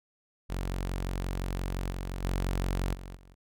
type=tone with level steps; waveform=sawtooth; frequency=45.77 Hz; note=F#1; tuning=18 cents flat; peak=-27 / -30 / -24 / -37 / -49 dBFS; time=0.49-3.35 s; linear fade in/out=20 ms; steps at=1.91 / 2.23 / 2.94 / 3.16 s; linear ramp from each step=5 ms; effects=none